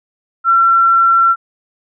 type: tone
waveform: sine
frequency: 1356 Hz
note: E6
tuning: 49 cents sharp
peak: -7 dBFS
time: 0.44-1.36 s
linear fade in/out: 50 ms
effects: none